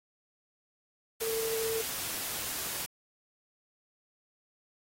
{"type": "tone in noise", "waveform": "sine", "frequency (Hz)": 449.2, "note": "A4", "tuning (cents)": 36, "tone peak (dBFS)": -31, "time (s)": [1.21, 1.82], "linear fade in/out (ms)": 10, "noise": "white", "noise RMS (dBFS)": -36, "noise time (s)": [1.2, 2.86], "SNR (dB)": 2, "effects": ["AAC 48 kbps"]}